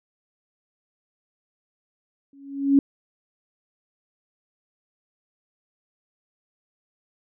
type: tone with exponential growth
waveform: sine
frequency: 277.6 Hz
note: C#4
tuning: 3 cents sharp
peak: -10 dBFS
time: 2.33-2.79 s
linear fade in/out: 2 ms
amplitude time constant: 100 ms
effects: none